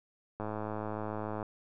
click train, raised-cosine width 1 ms, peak -23 dBFS, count 111, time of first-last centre 0.4-1.428 s, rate 107 Hz, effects none

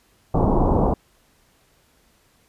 pink low-pass noise, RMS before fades -18 dBFS, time 0.34-0.94 s, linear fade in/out 5 ms, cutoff 1000 Hz, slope 48 dB/octave, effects pink hiss -60 dBFS RMS until 2.48 s + resampled to 32000 Hz

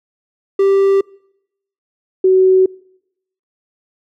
triangle / sine tone pair in turn, 392 / 375.5 Hz, G4 / F#4, 0 / +26 cents, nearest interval minor second, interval 74 cents, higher first, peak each -7 dBFS, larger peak neither, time 0.59-1.01 / 2.24-2.66 s, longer neither, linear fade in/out 5 ms, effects noise-tail reverb RT60 0.8 s tail -25 dB re dry

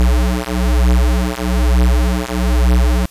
square beating tone pair, 60.6 / 61.7 Hz, B1 / B1, -32 / -1 cents, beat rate 1.1 Hz, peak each -15 dBFS, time 0-3.06 s, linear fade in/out 0 ms, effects white hiss -46 dBFS RMS until 3.1 s + resampled to 32000 Hz

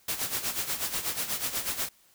white noise with tremolo, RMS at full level -29 dBFS, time 0.08-1.89 s, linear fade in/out 5 ms, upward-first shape sine, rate 8.2 Hz, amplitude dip 70%, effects white hiss -62 dBFS RMS until 2.14 s

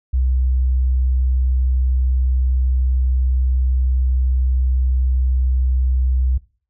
sine tone, 63.8 Hz, C2, 43 cents flat, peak -14 dBFS, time 0.13-6.38 s, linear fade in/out 10 ms, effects noise-tail reverb RT60 0.4 s tail -20 dB re dry

